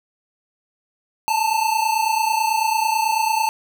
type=tone pair together; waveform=square; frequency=869 / 898.1 Hz; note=A5 / A5; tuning=-22 / +35 cents; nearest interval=minor second; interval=57 cents; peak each=-21 dBFS; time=1.28-3.49 s; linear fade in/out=0 ms; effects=none